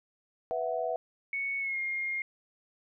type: chord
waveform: sine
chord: B suspended fourth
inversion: none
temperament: equal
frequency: 493.9 / 659.3 / 740 Hz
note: B4 / E5 / F#5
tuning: 0 / 0 / 0 cents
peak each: -34 / -32 / -35 dBFS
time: 0.51-0.96 s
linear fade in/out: 0 ms
type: tone with pitch glide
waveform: sine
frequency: 2217 to 2130 Hz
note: C#7 to C7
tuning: 0 to +30 cents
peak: -30 dBFS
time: 1.33-2.22 s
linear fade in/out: 2 ms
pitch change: -70 cents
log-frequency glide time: 1.59-1.79 s
effects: none